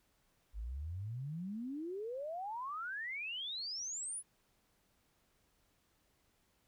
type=exponential sweep; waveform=sine; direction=up; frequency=49.01 to 10490 Hz; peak=-39 dBFS; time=0.53-4.23 s; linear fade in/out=50 ms; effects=pink hiss -75 dBFS RMS until 6.67 s